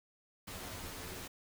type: noise with comb filter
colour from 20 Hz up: pink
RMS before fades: -45 dBFS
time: 0.47-1.28 s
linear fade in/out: 10 ms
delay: 11 ms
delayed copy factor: +0.65
effects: none